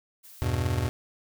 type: noise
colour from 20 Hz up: blue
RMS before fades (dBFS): -49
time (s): 0.23-0.47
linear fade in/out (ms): 20
type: chord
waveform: square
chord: E minor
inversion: none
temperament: just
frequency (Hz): 82.41 / 98.89 / 123.61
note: E2 / G2 / B2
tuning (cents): 0 / +16 / +2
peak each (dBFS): -30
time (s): 0.42-0.89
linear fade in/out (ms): 0
effects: none